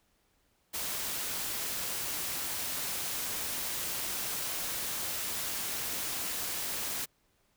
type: noise with amplitude modulation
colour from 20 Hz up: white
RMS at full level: -34 dBFS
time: 0.73-7.06 s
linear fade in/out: 20 ms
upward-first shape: sine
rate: 258 Hz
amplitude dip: 25%
effects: pink hiss -72 dBFS RMS until 7.56 s